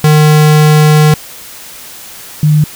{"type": "tone pair in turn", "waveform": ["square", "sine"], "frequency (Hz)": [152.4, 151.52], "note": ["D#3", "D#3"], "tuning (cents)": [-36, -46], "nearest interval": "unison", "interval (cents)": 10, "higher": "first", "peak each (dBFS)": -4, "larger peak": "neither", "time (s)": [[0.04, 1.14], [2.43, 2.64]], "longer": "first", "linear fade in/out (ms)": 2, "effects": ["white hiss -30 dBFS RMS until 2.75 s"]}